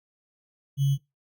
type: tone with sample-and-hold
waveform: sine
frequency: 138.59 Hz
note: C#3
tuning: in tune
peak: -19 dBFS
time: 0.77-0.98 s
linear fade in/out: 50 ms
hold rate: 3150 Hz
effects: noise-tail reverb RT60 0.2 s tail -22 dB re dry + Opus 48 kbps